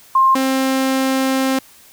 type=tone pair in turn; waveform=sine / sawtooth; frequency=1060 / 265 Hz; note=C6 / C4; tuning=+22 / +22 cents; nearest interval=2 octaves; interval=2400 cents; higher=first; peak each=-9 / -11 dBFS; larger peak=first; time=0.15-0.35 / 0.35-1.59 s; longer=second; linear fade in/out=5 ms; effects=white hiss -46 dBFS RMS until 1.92 s